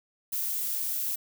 violet noise with amplitude modulation, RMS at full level -29 dBFS, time 0.32-1.16 s, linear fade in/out 10 ms, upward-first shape sine, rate 284 Hz, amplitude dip 35%, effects none

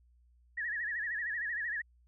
sine tone with vibrato, 1796 Hz, A6, 35 cents sharp, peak -33 dBFS, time 0.57-1.82 s, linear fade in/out 10 ms, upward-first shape sine, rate 13 Hz, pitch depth 130 cents each way, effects added 60 Hz sine -62 dBFS peak until 2.07 s

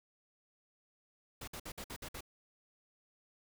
pink noise bursts, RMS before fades -45 dBFS, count 7, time 1.41-2.208 s, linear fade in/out 5 ms, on 66 ms, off 56 ms, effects none

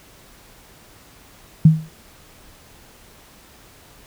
sine tone with exponential decay, 158.3 Hz, D#3, 30 cents sharp, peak -3 dBFS, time 1.65-1.89 s, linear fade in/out 5 ms, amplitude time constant 52 ms, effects pink hiss -48 dBFS RMS until 4.06 s

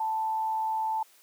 sine tone with frequency modulation, 880 Hz, A5, in tune, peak -26 dBFS, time 0-1.03 s, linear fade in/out 5 ms, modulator 116 Hz, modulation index 0.24, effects white hiss -59 dBFS RMS until 1.22 s + high-pass 400 Hz 12 dB/octave

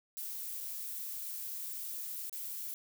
violet noise with dropouts, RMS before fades -41 dBFS, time 0.17-2.74 s, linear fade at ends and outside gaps 0 ms, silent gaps 0.604-0.608 / 2.296-2.328 s, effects none

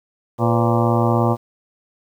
harmonic tone with a mistuned harmonic, 116.54 Hz, A#2, in tune, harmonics 1 / 2 / 3 / 4 / 5 / 6 / 7 / 8 / 9 / 10, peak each -18 / -21 / -23 / -24 / -25 / -26 / -26 / -27 / -28 / -28 dBFS, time 0.38-1.37 s, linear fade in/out 50 ms, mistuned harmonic 4, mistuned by +110 cents, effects 8-bit

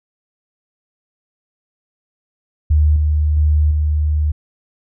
sine tone with level steps, 75.7 Hz, D#2, 47 cents flat, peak -9 / -12 / -10 / -13 dBFS, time 2.7-4.32 s, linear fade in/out 10 ms, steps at 2.96 / 3.37 / 3.71 s, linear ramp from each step 2 ms, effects none

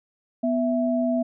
sine tone pair together, 247.3 / 659.3 Hz, B3 / E5, +3 / 0 cents, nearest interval octave + perfect fourth, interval 1697 cents, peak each -22 / -24 dBFS, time 0.43-1.23 s, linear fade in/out 10 ms, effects none

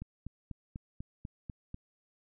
click train, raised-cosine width 5 ms, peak -28 dBFS, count 8, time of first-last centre 0.02-1.744 s, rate 4.06 Hz, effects none

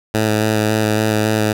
10% pulse tone with vibrato, 108.1 Hz, A2, 30 cents flat, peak -6 dBFS, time 0.14-1.53 s, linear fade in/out 5 ms, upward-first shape square, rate 3.6 Hz, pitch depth 14 cents each way, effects none

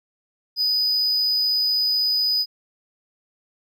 triangle tone, 4978 Hz, D#8, in tune, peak -17 dBFS, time 0.56-2.46 s, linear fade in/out 50 ms, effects none

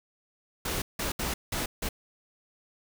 pink noise bursts at uneven times, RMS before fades -31 dBFS, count 5, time 0.65-0.82 / 0.99-1.12 / 1.19-1.34 / 1.52-1.66 / 1.82-1.89 s, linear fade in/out 5 ms, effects none

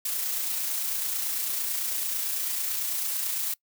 blue noise with amplitude modulation, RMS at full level -28 dBFS, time 0.05-3.54 s, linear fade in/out 5 ms, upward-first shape sine, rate 29 Hz, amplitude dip 30%, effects noise-tail reverb RT60 0.1 s tail -23 dB re dry

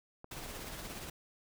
clicks, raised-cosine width 1 ms, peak -34 dBFS, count 5, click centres 0.244 / 0.461 / 0.593 / 0.645 / 0.701 s
pink noise with tremolo, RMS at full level -43 dBFS, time 0.31-1.1 s, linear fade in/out 5 ms, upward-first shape sine, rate 17 Hz, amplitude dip 35%
effects none

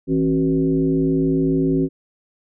sine tone with frequency modulation, 269.6 Hz, C#4, 48 cents flat, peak -15 dBFS, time 0.07-1.89 s, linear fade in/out 50 ms, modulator 107 Hz, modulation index 1.1, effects none

